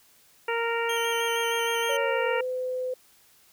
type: harmonic tone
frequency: 463.9 Hz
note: A#4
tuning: 8 cents flat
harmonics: 1 / 2 / 3 / 4 / 5 / 6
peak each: -28 / -31 / -33 / -34 / -35 / -36 dBFS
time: 0.48-2.41 s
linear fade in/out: 5 ms
type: tone with vibrato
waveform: sawtooth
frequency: 3136 Hz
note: G7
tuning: in tune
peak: -29 dBFS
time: 0.89-1.97 s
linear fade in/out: 5 ms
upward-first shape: square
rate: 6.4 Hz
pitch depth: 31 cents each way
type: tone with pitch glide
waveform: sine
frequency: 554.4 to 508.4 Hz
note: C#5 to C5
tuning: 0 to -50 cents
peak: -27 dBFS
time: 1.89-2.94 s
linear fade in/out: 5 ms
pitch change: -150 cents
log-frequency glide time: 2.02-2.25 s
effects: white hiss -59 dBFS RMS until 3.52 s